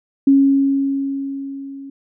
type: tone with level ramp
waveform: sine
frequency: 274.8 Hz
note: C#4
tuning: 15 cents flat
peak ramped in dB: -7 to -31 dBFS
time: 0.27-1.9 s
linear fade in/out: 5 ms
effects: none